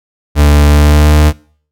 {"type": "tone with pitch glide", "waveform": "40% pulse", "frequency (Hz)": [73.42, 75.44], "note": ["D2", "D2"], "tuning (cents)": [0, 47], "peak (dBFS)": -3, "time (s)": [0.35, 1.33], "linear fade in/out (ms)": 50, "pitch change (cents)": 47, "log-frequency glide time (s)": [0.67, 1.16], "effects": ["noise-tail reverb RT60 0.5 s tail -24 dB re dry"]}